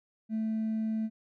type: tone with hard clipping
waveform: triangle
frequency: 220 Hz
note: A3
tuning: in tune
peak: -28 dBFS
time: 0.29-1.1 s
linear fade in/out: 50 ms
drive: 2 dB
effects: none